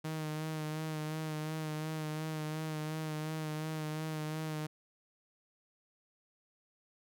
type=tone with vibrato; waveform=sawtooth; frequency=155.56 Hz; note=D#3; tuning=in tune; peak=-32 dBFS; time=0.04-4.67 s; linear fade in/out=10 ms; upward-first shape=sine; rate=2.8 Hz; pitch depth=27 cents each way; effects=none